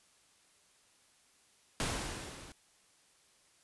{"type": "noise with level ramp", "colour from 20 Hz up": "pink", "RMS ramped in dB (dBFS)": [-33, -52], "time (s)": [1.8, 2.52], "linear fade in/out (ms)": 0, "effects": ["white hiss -67 dBFS RMS until 3.63 s", "resampled to 24000 Hz"]}